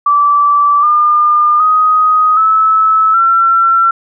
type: tone with pitch steps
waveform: sine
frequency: 1161 / 1206.1 / 1253 / 1301.7 / 1352.3 Hz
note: D6 / D6 / D#6 / E6 / E6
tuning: -20 / +46 / +12 / -22 / +44 cents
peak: -6 dBFS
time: 0.06-3.91 s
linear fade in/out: 5 ms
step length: 770 ms
effects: none